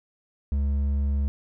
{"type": "tone with hard clipping", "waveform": "sine", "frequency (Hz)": 70.5, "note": "C#2", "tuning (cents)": 30, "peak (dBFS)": -23, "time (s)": [0.52, 1.28], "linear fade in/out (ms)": 0, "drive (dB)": 5, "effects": []}